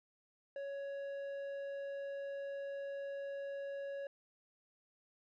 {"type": "tone with low-pass filter", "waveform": "square", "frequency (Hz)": 557, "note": "C#5", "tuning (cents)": 8, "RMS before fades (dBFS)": -43, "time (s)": [0.56, 4.07], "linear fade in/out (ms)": 2, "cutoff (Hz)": 1600, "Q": 0.62, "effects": []}